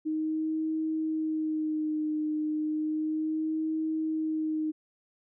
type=tone with vibrato; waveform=sine; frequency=311.1 Hz; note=D#4; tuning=in tune; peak=-27 dBFS; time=0.05-4.72 s; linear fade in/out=20 ms; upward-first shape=sine; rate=0.33 Hz; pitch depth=28 cents each way; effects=none